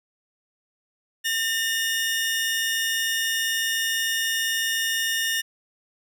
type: tone pair together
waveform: sawtooth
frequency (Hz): 1811 / 2872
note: A6 / F7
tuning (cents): +49 / +48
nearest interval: minor sixth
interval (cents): 799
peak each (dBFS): -21 / -24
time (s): 1.24-5.42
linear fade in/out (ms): 20
effects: none